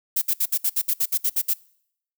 violet noise bursts, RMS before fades -21 dBFS, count 12, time 0.16-1.538 s, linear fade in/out 10 ms, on 58 ms, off 62 ms, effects noise-tail reverb RT60 0.7 s tail -24 dB re dry

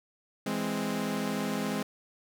sawtooth chord, E augmented, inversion none, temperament equal, 164.81 / 207.7 / 261.6 Hz, E3 / G#3 / B#3, 0 / 0 / 0 cents, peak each -34 / -28 / -30 dBFS, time 0.46-1.83 s, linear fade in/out 5 ms, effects none

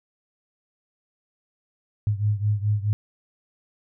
sine beating tone pair, 103.1 / 107.8 Hz, G#2 / A2, -12 / -35 cents, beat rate 4.7 Hz, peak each -22 / -25 dBFS, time 2.07-2.93 s, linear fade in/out 0 ms, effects none

